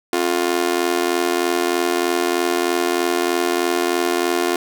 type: tone with amplitude modulation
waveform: sawtooth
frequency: 353.5 Hz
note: F4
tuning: 21 cents sharp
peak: -9 dBFS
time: 0.13-4.56 s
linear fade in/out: 2 ms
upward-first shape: sine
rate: 83.2 Hz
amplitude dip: 95%
effects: none